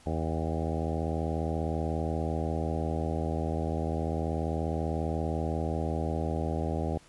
harmonic tone with a mistuned harmonic, 80.3 Hz, E2, 45 cents flat, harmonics 1 / 2 / 3 / 4 / 5 / 6 / 7 / 8 / 9 / 10, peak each -32 / -35 / -37 / -38 / -39 / -40 / -40 / -41 / -42 / -42 dBFS, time 0.06-6.98 s, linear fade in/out 5 ms, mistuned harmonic 9, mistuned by +35 cents, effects pink hiss -57 dBFS RMS until 7.08 s + resampled to 24000 Hz

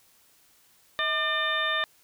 harmonic tone with a mistuned harmonic, 600 Hz, D5, 37 cents sharp, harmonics 1 / 2 / 3 / 4 / 5 / 6, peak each -34 / -30 / -28 / -37 / -38 / -30 dBFS, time 0.99-1.84 s, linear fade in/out 0 ms, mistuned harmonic 1, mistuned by +100 cents, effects white hiss -61 dBFS RMS until 2.03 s

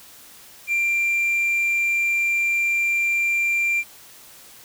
sine tone with hard clipping, 2372 Hz, D7, 17 cents sharp, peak -19 dBFS, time 0.67-3.84 s, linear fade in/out 50 ms, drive 2 dB, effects white hiss -46 dBFS RMS until 4.64 s

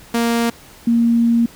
sawtooth / sine tone pair in turn, 233.3 / 233.3 Hz, A#3 / A#3, +2 / +2 cents, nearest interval unison, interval 0 cents, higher neither, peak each -11 dBFS, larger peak neither, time 0.14-0.5 / 0.87-1.46 s, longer second, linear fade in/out 5 ms, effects pink hiss -43 dBFS RMS until 1.55 s

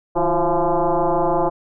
sine tone with frequency modulation, 160 Hz, D#3, 49 cents sharp, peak -15 dBFS, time 0.15-1.5 s, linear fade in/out 20 ms, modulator 173 Hz, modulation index 5, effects none

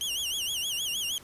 sawtooth tone with vibrato, 3058 Hz, G7, 44 cents flat, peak -26 dBFS, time 0.01-1.18 s, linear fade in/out 0 ms, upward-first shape sine, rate 6.4 Hz, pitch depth 170 cents each way, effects pink hiss -52 dBFS RMS until 1.23 s + resampled to 32000 Hz

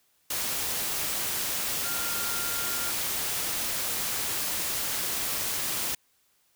sine tone in noise, 1396.9 Hz, F6, in tune, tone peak -37 dBFS, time 1.84-2.91 s, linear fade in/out 5 ms, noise white, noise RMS -30 dBFS, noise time 0.3-5.95 s, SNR -10 dB, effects white hiss -68 dBFS RMS until 6.55 s

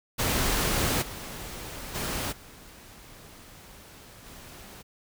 pink noise with level steps, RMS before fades -26 / -39 / -31 / -49 / -46 dBFS, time 0.18-4.83 s, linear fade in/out 20 ms, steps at 1.01 / 1.94 / 2.31 / 4.25 s, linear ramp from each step 20 ms, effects none

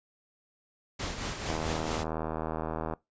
pink noise with tremolo, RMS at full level -33 dBFS, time 0.99-2.04 s, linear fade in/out 10 ms, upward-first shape triangle, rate 4.5 Hz, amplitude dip 55%
click train, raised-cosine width 1 ms, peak -19 dBFS, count 116, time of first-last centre 1.49-2.937 s, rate 79.5 Hz
effects noise-tail reverb RT60 0.2 s tail -22 dB re dry + resampled to 16000 Hz

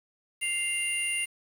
sine tone cluster, 2101 / 2785 / 9560 Hz, C7 / F7 / D9, +7 / -5 / +30 cents, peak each -32 / -30 / -31 dBFS, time 0.41-1.26 s, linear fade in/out 20 ms, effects tanh soft clip ceiling -18 dBFS + 8-bit

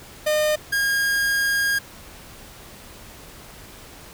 45% pulse tone pair in turn, 609 / 1625.8 Hz, D#5 / G#6, -37 / -37 cents, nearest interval octave + perfect fourth, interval 1700 cents, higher second, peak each -18 / -19 dBFS, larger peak first, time 0.26-0.56 / 0.72-1.79 s, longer second, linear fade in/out 10 ms, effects pink hiss -43 dBFS RMS until 4.13 s

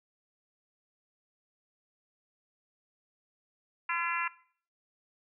harmonic tone, 340.4 Hz, F4, 44 cents flat, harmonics 3 / 4 / 5 / 6 / 7 / 8, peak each -34 / -35 / -36 / -37 / -37 / -38 dBFS, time 3.89-4.28 s, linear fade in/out 5 ms, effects noise-tail reverb RT60 0.5 s tail -20 dB re dry

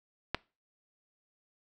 clicks, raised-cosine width 0.3 ms, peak -13 / -28 dBFS, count 2, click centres 0.346 / 0.349 s, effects noise-tail reverb RT60 0.3 s tail -22 dB re dry

